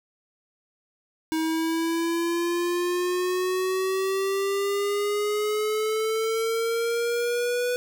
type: exponential sweep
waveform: square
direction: up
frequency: 317.9 to 493.9 Hz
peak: -24 dBFS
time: 1.32-7.76 s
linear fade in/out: 0 ms
effects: 9-bit